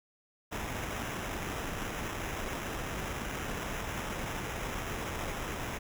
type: noise with sample-and-hold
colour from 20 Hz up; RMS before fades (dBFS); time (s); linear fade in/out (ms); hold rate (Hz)
pink; -37; 0.51-5.79; 20; 4410
effects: none